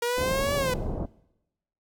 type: exponential two-way sweep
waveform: sawtooth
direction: up then down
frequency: 471.9 to 577 to 492.1 Hz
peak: -21 dBFS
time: 0.02-0.74 s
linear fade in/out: 5 ms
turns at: 0.55 s
type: low-pass noise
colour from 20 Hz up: pink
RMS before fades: -31 dBFS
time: 0.17-1.06 s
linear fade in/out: 10 ms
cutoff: 740 Hz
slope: 24 dB/octave
effects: noise-tail reverb RT60 0.9 s tail -22 dB re dry